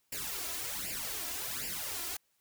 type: noise with flanger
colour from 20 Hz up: white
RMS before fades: -38 dBFS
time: 0.12-2.17 s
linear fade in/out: 5 ms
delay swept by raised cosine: 0.4 to 3 ms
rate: 1.3 Hz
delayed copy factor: +0.85
effects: white hiss -75 dBFS RMS until 2.4 s